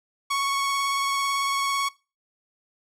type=tone with vibrato; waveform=sawtooth; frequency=1108.7 Hz; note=C#6; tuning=in tune; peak=-19 dBFS; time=0.3-1.89 s; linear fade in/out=10 ms; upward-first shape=sine; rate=18 Hz; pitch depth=15 cents each way; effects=noise-tail reverb RT60 0.3 s tail -21 dB re dry + low-pass 11000 Hz 12 dB/octave